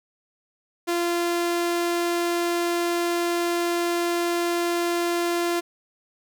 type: tone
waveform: sawtooth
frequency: 344.9 Hz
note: F4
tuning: 22 cents flat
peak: -18 dBFS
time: 0.87-5.61 s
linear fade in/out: 20 ms
effects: none